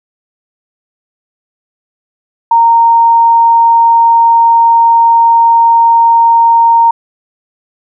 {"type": "tone", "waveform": "sine", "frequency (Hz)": 925, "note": "A#5", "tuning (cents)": -14, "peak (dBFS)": -3, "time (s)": [2.51, 6.91], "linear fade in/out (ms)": 5, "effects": []}